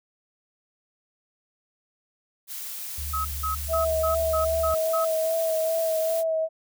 blue noise, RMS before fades -35 dBFS, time 2.47-6.24 s, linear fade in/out 50 ms
sine tone, 72 Hz, D2, 34 cents flat, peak -31 dBFS, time 2.98-4.74 s, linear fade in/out 0 ms
sine tone bursts, 1278 Hz, D#6, 46 cents sharp, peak -25 dBFS, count 7, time 3.13-5.05 s, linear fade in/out 10 ms, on 120 ms, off 180 ms
sine tone with vibrato, 647 Hz, E5, 32 cents flat, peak -22 dBFS, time 3.68-6.49 s, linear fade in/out 50 ms, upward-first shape sine, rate 2.5 Hz, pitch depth 25 cents each way
effects none

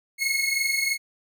sawtooth tone pair together, 2165 / 2188 Hz, C#7 / C#7, -41 / -23 cents, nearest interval unison, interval 18 cents, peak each -22 dBFS, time 0.18-0.98 s, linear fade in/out 50 ms, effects none

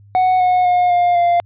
triangle tone with pitch steps, 740 / 728.5 / 717.3 / 706.2 / 695.2 Hz, F#5 / F#5 / F5 / F5 / F5, 0 / -27 / +46 / +19 / -8 cents, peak -9 dBFS, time 0.15-1.4 s, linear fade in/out 0 ms, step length 250 ms, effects added 101 Hz sine -42 dBFS peak until 1.45 s + resampled to 8000 Hz

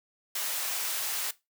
white high-pass noise, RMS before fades -32 dBFS, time 0.35-1.31 s, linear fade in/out 5 ms, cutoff 620 Hz, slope 12 dB/octave, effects noise-tail reverb RT60 0.2 s tail -17 dB re dry

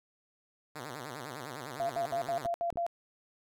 5% pulse tone with vibrato, 135.2 Hz, C#3, 43 cents flat, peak -29 dBFS, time 0.75-2.47 s, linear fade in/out 10 ms, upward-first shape sine, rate 9.9 Hz, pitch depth 240 cents each way
sine tone bursts, 686 Hz, F5, 31 cents flat, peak -29 dBFS, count 7, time 1.8-2.865 s, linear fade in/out 0 ms, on 93 ms, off 69 ms
clicks, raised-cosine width 3 ms, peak -33 dBFS, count 3, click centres 2.457 / 2.727 / 2.758 s
effects none

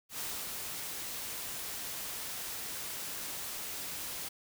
white noise with ADSR envelope, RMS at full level -38 dBFS, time 0.09-4.29 s, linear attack 100 ms, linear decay 280 ms, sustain -2 dB, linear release 11 ms, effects none

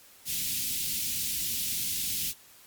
white band-stop noise, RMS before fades -31 dBFS, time 0.25-2.34 s, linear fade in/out 50 ms, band 260 to 2600 Hz, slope 24 dB/octave, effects white hiss -55 dBFS RMS until 2.66 s + Opus 48 kbps

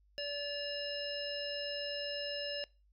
harmonic tone with a mistuned harmonic, 577 Hz, D5, 31 cents flat, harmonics 1 / 3 / 5 / 7 / 9, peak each -40 / -46 / -42 / -50 / -42 dBFS, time 0.18-2.64 s, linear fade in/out 0 ms, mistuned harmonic 5, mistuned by -40 cents, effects noise-tail reverb RT60 0.3 s tail -23 dB re dry + added 50 Hz sine -65 dBFS peak until 2.92 s

